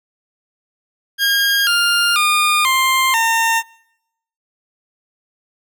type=tone with pitch steps; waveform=20% pulse; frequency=1622 / 1403.9 / 1215.1 / 1051.7 / 910.3 Hz; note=G#6 / F6 / D#6 / C6 / A#5; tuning=-41 / +9 / -41 / +9 / -41 cents; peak=-8 dBFS; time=1.18-3.63 s; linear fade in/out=50 ms; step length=490 ms; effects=noise-tail reverb RT60 0.8 s tail -24 dB re dry